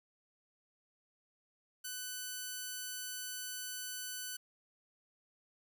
5% pulse tone, 1500 Hz, F#6, 23 cents sharp, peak -29 dBFS, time 1.84-4.37 s, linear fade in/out 10 ms, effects none

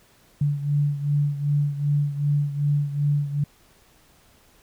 sine beating tone pair, 144.4 / 147 Hz, D3 / D3, -29 / +2 cents, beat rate 2.6 Hz, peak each -21 / -26 dBFS, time 0.41-3.44 s, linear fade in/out 5 ms, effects pink hiss -57 dBFS RMS until 4.62 s

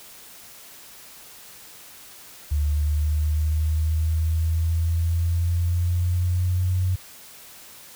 sine exponential sweep, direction up, 73.42 to 92.5 Hz, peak -19 dBFS, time 2.51-6.96 s, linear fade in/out 10 ms, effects white hiss -45 dBFS RMS until 7.95 s

